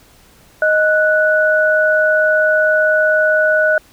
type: tone pair together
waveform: sine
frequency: 622.3 / 1477.9 Hz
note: D#5 / F#6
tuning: 0 / -2 cents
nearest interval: octave + minor third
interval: 1498 cents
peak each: -13 dBFS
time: 0.62-3.78 s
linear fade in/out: 2 ms
effects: pink hiss -48 dBFS RMS until 3.92 s